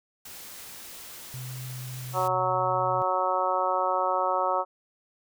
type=noise; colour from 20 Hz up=white; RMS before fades=-43 dBFS; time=0.25-2.28 s; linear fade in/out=5 ms
type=tone with pitch glide; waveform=sine; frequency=127.6 to 126.57 Hz; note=C3 to B2; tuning=-43 to +43 cents; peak=-35 dBFS; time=1.34-3.02 s; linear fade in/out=0 ms; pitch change=-14 cents; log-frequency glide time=1.75-2.29 s
type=harmonic tone; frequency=185 Hz; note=F#3; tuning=in tune; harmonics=2 / 3 / 4 / 5 / 6 / 7; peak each=-36 / -29 / -30 / -29 / -30 / -30 dBFS; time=2.13-4.65 s; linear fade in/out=50 ms
effects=none